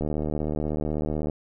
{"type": "click train", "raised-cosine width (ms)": 2, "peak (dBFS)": -15, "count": 99, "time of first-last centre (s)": [0.01, 1.298], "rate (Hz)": 76.1, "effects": []}